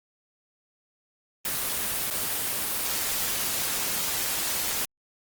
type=noise with dropouts; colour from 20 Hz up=white; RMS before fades=-28 dBFS; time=1.45-4.85 s; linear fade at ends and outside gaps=2 ms; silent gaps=2.103-2.108 s; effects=Opus 24 kbps